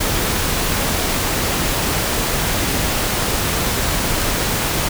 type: noise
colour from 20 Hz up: pink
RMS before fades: -19 dBFS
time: 0-4.89 s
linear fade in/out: 10 ms
effects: none